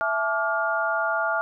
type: tone cluster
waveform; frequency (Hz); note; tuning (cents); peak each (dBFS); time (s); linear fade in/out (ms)
sine; 662 / 862 / 1165 / 1413; E5 / A5 / D6 / F6; +7 / -36 / -14 / +20; -27 / -29 / -30 / -25; 0.01-1.41; 0
effects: none